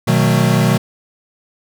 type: chord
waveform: square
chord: B dominant seventh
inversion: none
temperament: equal with one note detuned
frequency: 123.47 / 155.56 / 185 / 223.5 Hz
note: B2 / D#3 / F#3 / A3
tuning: 0 / 0 / 0 / +27 cents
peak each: -16 / -17 / -18 / -19 dBFS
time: 0.07-0.78 s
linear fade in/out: 10 ms
effects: none